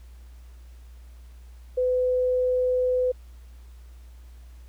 sine tone, 504 Hz, B4, 35 cents sharp, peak -20 dBFS, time 1.77-3.12 s, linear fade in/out 10 ms, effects added 60 Hz sine -43 dBFS peak until 4.68 s + pink hiss -61 dBFS RMS until 4.68 s

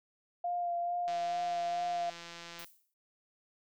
sine tone with vibrato, 698.5 Hz, F5, in tune, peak -31 dBFS, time 0.44-2.1 s, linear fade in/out 5 ms, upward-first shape sine, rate 2.3 Hz, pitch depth 18 cents each way
click train, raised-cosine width 0.2 ms, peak -29 dBFS, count 267, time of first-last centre 1.08-2.645 s, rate 170 Hz
violet noise with exponential decay, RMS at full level -47 dBFS, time 2.59-2.94 s, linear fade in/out 2 ms, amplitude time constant 76 ms
effects none

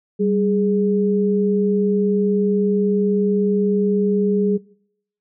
sine tone pair together, 195.49 / 415.3 Hz, G3 / G#4, -4 / 0 cents, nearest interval octave + minor second, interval 1304 cents, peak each -18 dBFS, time 0.19-4.58 s, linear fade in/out 20 ms, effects noise-tail reverb RT60 0.7 s tail -23 dB re dry

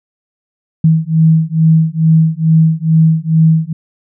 sine beating tone pair, 159.4 / 161.7 Hz, D#3 / E3, +42 / -33 cents, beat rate 2.3 Hz, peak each -10 dBFS, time 0.84-3.73 s, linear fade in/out 5 ms, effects none

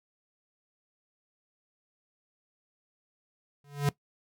square tone with exponential growth, 143.4 Hz, D3, 41 cents flat, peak -21 dBFS, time 3.64-3.89 s, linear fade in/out 2 ms, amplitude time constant 54 ms, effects noise-tail reverb RT60 0.1 s tail -18 dB re dry

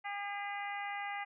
harmonic tone, 404.8 Hz, G#4, 44 cents flat, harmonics 2 / 3 / 4 / 5 / 6 / 7, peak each -40 / -47 / -48 / -42 / -49 / -54 dBFS, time 0.04-1.25 s, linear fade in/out 20 ms, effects none

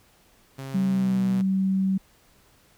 sawtooth tone with pitch glide, 134.8 to 123.61 Hz, C#3 to B2, -48 to +2 cents, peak -30 dBFS, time 0.58-1.42 s, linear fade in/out 10 ms, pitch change -150 cents, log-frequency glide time 0.86-1.21 s
sine tone, 191.3 Hz, G3, 42 cents flat, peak -20 dBFS, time 0.74-1.98 s, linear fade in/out 10 ms
effects pink hiss -59 dBFS RMS until 2.77 s

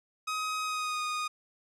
sawtooth tone with pitch glide, 1262 to 1234.6 Hz, D#6 to D#6, +24 to -14 cents, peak -27 dBFS, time 0.27-1.28 s, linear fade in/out 10 ms, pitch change -38 cents, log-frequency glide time 0.63-1.02 s, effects low-pass 9000 Hz 12 dB/octave

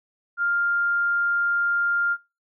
sine tone, 1400 Hz, F6, 4 cents sharp, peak -20 dBFS, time 0.37-2.17 s, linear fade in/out 50 ms, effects noise-tail reverb RT60 0.3 s tail -23 dB re dry

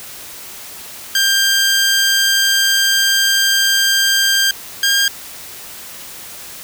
15% pulse tone pair in turn, 1589 / 1606.5 Hz, G6 / G6, +23 / +42 cents, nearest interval unison, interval 19 cents, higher second, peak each -5 dBFS, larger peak neither, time 1.15-4.51 / 4.83-5.08 s, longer first, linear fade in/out 2 ms, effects white hiss -33 dBFS RMS until 6.63 s

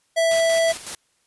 square tone, 659.3 Hz, E5, in tune, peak -17 dBFS, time 0.16-0.73 s, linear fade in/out 20 ms
white noise with tremolo, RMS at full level -31 dBFS, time 0.31-0.95 s, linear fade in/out 2 ms, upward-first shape square, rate 5.4 Hz, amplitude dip 55%
effects white hiss -66 dBFS RMS until 1.26 s + resampled to 24000 Hz

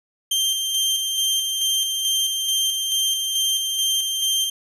sawtooth tone with tremolo, 3156 Hz, G7, 11 cents sharp, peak -15 dBFS, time 0.31-4.5 s, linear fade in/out 5 ms, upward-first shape square, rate 2.3 Hz, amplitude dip 35%, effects resampled to 32000 Hz + 9-bit

